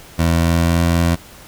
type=tone with pitch glide; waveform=20% pulse; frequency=83.2 to 84.75 Hz; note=E2 to E2; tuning=+17 to +49 cents; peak=-8 dBFS; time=0.18-1.16 s; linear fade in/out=20 ms; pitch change=+32 cents; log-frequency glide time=0.29-0.82 s; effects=pink hiss -41 dBFS RMS until 1.47 s